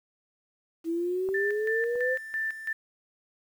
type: exponential sweep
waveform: sine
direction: up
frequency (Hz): 325.5 to 524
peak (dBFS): -26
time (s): 0.84-2.18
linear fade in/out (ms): 50
type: clicks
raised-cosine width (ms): 1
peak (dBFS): -28 / -34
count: 2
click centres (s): 1.289 / 1.956
type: tone with tremolo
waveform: sine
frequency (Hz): 1774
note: A6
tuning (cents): +14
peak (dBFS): -27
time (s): 1.34-2.73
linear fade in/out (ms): 5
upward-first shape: square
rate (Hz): 3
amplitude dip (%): 70
effects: 9-bit